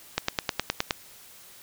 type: click train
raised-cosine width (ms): 0.2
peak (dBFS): -6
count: 8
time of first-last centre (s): 0.18-0.908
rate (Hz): 9.61
effects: white hiss -50 dBFS RMS until 1.62 s